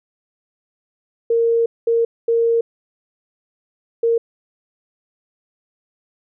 sine tone bursts at uneven times, 462.4 Hz, A#4, 14 cents flat, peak -13 dBFS, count 4, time 1.3-1.66 / 1.87-2.05 / 2.28-2.61 / 4.03-4.18 s, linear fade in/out 5 ms, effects none

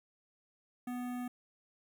square tone with notch filter, 246.9 Hz, B3, in tune, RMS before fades -39 dBFS, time 0.87-1.28 s, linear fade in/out 5 ms, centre 4700 Hz, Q 0.5, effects none

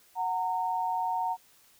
sine tone pair together, 739.9 / 919 Hz, F#5 / A#5, 0 / -25 cents, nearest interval major third, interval 375 cents, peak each -31 / -29 dBFS, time 0.15-1.37 s, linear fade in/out 50 ms, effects white hiss -61 dBFS RMS until 1.79 s

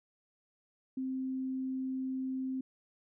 sine tone, 261.6 Hz, C4, in tune, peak -33 dBFS, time 0.97-2.61 s, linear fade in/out 5 ms, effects none

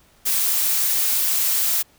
blue noise, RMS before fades -20 dBFS, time 0.25-1.83 s, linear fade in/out 20 ms, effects pink hiss -56 dBFS RMS until 1.98 s

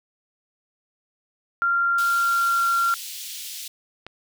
sine tone with pitch glide, 1386 to 1375.6 Hz, F6 to F6, -14 to -27 cents, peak -18 dBFS, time 1.62-2.94 s, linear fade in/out 0 ms, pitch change -13 cents, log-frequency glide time 2.04-2.64 s
pink high-pass noise, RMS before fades -35 dBFS, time 1.98-3.68 s, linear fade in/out 5 ms, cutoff 3000 Hz, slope 24 dB/octave
click, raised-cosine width 0.3 ms, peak -21 dBFS, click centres 4.066 s
effects none

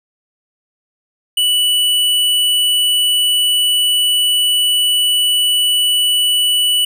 square tone, 2960 Hz, F#7, in tune, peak -12 dBFS, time 1.37-6.85 s, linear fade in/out 5 ms, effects none

